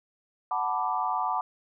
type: chord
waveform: sine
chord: B minor seventh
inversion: second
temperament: equal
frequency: 740 / 880 / 987.8 / 1174.7 Hz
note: F#5 / A5 / B5 / D6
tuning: 0 / 0 / 0 / 0 cents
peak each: -31 dBFS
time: 0.51-1.41 s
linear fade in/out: 2 ms
effects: none